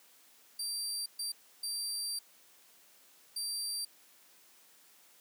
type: tone bursts at uneven times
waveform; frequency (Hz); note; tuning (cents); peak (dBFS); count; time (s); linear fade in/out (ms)
25% pulse; 4699; D8; 0; -30; 4; 0.59-1.06 / 1.19-1.32 / 1.63-2.19 / 3.36-3.85; 5
effects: white hiss -62 dBFS RMS until 5.2 s + high-pass 200 Hz 12 dB/octave